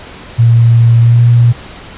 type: tone with pitch glide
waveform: sine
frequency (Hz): 116.54 to 118.99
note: A#2 to A#2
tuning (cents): 0 to +36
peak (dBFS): -3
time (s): 0.38-1.53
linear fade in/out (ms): 20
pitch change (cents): +36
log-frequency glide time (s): 1-1.22
effects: pink hiss -31 dBFS RMS until 1.97 s + resampled to 8000 Hz